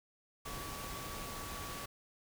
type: tone in noise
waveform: sine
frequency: 1139 Hz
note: C#6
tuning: 47 cents sharp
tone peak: -48 dBFS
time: 0.45-1.86 s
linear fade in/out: 10 ms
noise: pink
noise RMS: -44 dBFS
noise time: 0.45-1.86 s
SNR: -7 dB
effects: none